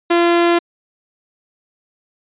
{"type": "tone", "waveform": "sawtooth", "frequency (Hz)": 343.1, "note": "F4", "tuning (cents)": -31, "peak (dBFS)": -7, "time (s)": [0.1, 0.59], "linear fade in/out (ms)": 10, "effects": ["resampled to 8000 Hz"]}